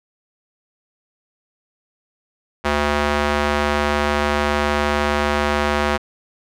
square tone with band-pass filter, 73.42 Hz, D2, in tune, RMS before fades -19 dBFS, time 2.64-5.98 s, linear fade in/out 20 ms, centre 1300 Hz, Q 0.62, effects none

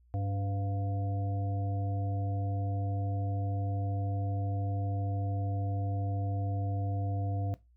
harmonic tone with a mistuned harmonic, 99.9 Hz, G2, 33 cents sharp, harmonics 1 / 3 / 5 / 7, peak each -30 / -41 / -45 / -42 dBFS, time 0.14-7.54 s, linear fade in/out 0 ms, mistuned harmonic 3, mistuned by -76 cents, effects noise-tail reverb RT60 0.2 s tail -17 dB re dry + added 60 Hz sine -60 dBFS peak until 7.76 s

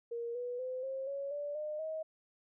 sine tone with pitch steps, 469.2 / 489.7 / 511.1 / 533.4 / 556.7 / 581 / 606.4 / 632.9 Hz, A#4 / B4 / C5 / C5 / C#5 / D5 / D#5 / D#5, +11 / -15 / -41 / +33 / +7 / -19 / -45 / +29 cents, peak -36 dBFS, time 0.11-2.03 s, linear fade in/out 10 ms, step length 240 ms, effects none

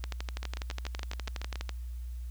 two click trains, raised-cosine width 0.2 ms, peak -21 / -19 dBFS, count 9 / 21, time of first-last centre 0.43-1.557 / 0.04-1.693 s, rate 7.1 / 12.1 Hz, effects added 60 Hz sine -36 dBFS peak until 2.3 s + white hiss -63 dBFS RMS until 2.3 s

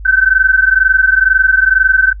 sine tone pair together, 1521.9 / 1544 Hz, F#6 / G6, +48 / -27 cents, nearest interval unison, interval 25 cents, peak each -10 dBFS, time 0.05-2.13 s, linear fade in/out 10 ms, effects noise-tail reverb RT60 0.1 s tail -25 dB re dry + added 50 Hz sine -25 dBFS peak until 2.2 s

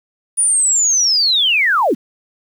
sine linear sweep, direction down, 9720 to 171.1 Hz, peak -11 dBFS, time 0.37-1.95 s, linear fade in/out 20 ms, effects 7-bit

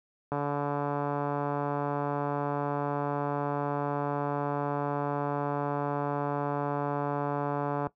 click train, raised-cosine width 1 ms, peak -17 dBFS, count 1088, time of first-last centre 0.32-7.869 s, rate 144 Hz, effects noise-tail reverb RT60 0.1 s tail -17 dB re dry + high-pass 60 Hz 12 dB/octave

